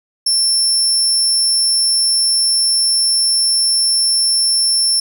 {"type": "tone", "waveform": "30% pulse", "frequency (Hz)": 5380, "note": "E8", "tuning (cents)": 34, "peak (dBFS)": -8, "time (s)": [0.26, 5], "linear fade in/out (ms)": 5, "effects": []}